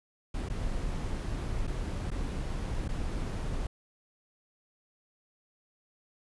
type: noise with dropouts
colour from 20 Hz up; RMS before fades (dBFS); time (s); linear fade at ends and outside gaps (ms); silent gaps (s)
brown; -33; 0.34-3.67; 5; 0.488-0.498 / 1.67-1.675 / 2.105-2.114 / 2.88-2.888
effects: resampled to 24000 Hz